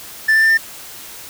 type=tone with pitch steps; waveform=triangle; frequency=1764 / 1776.3 / 1788.6 / 1801.1 Hz; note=A6 / A6 / A6 / A6; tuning=+4 / +16 / +28 / +40 cents; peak=-8 dBFS; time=0.28-0.576 s; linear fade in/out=10 ms; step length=74 ms; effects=white hiss -35 dBFS RMS until 1.29 s